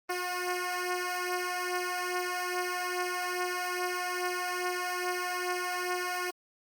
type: beating tone pair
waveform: 10% pulse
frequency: 359.2 / 361.6 Hz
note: F4 / F#4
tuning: +49 / -40 cents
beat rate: 2.4 Hz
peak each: -24 / -28 dBFS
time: 0.09-6.31 s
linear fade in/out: 10 ms
effects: Opus 24 kbps